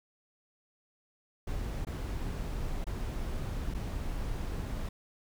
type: noise with dropouts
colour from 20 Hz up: brown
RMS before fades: -35 dBFS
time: 1.47-4.89 s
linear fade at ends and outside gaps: 5 ms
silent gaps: 1.85-1.868 / 2.843-2.867 / 3.741-3.746 s
effects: none